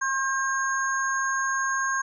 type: tone cluster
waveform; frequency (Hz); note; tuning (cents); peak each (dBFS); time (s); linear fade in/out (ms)
sine; 1074 / 1599 / 6510; C6 / G6 / G#8; +45 / +34 / -36; -27 / -26 / -33; 0.01-2.02; 10
effects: none